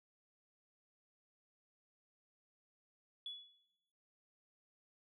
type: tone with exponential decay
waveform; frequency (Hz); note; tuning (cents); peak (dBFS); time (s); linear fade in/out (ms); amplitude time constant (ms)
sine; 3406; G#7; +43; -40; 3.26-3.7; 2; 94
effects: noise-tail reverb RT60 0.9 s tail -20 dB re dry + tanh soft clip ceiling -36 dBFS